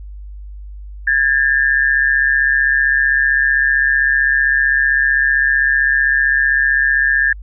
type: tone pair together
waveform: sine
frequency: 1640 / 1775.6 Hz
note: G#6 / A6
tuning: -22 / +15 cents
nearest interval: minor second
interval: 137 cents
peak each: -14 dBFS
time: 1.07-7.33 s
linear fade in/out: 5 ms
effects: added 50 Hz sine -29 dBFS peak until 7.42 s